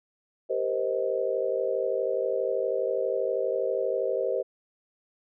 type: chord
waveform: sine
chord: C minor seventh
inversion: second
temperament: just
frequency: 392.4 / 470.9 / 523.3 / 627.9 Hz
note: G4 / Bb4 / C5 / Eb5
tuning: +2 / +18 / 0 / +16 cents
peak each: -31 / -31 / -28 / -32 dBFS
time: 0.49-4.43 s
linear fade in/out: 20 ms
effects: none